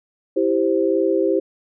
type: chord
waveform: sine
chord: C major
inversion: first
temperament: equal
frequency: 329.6 / 392 / 523.3 Hz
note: E4 / G4 / C5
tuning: 0 / 0 / 0 cents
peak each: -20 / -19 / -21 dBFS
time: 0.36-1.4 s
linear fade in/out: 10 ms
effects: none